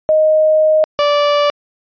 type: tone pair in turn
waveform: sine / 30% pulse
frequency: 622.3 / 582.6 Hz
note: D#5 / D5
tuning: 0 / -14 cents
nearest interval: minor second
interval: 114 cents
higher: first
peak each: -8 dBFS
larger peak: neither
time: 0.09-0.84 / 0.99-1.5 s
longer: first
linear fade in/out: 0 ms
effects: resampled to 11025 Hz